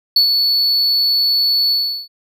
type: tone with ADSR envelope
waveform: triangle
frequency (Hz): 4435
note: C#8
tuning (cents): 0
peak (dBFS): -6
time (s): 0.16-2.08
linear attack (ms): 4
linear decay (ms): 100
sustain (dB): -5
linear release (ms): 370
effects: none